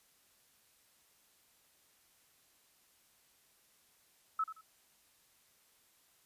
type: tone with echo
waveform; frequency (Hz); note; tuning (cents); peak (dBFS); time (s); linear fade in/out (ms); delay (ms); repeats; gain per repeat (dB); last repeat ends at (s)
sine; 1300; E6; -24; -30; 4.39-4.44; 5; 86; 2; -12; 4.612
effects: white hiss -69 dBFS RMS until 6.25 s + resampled to 32000 Hz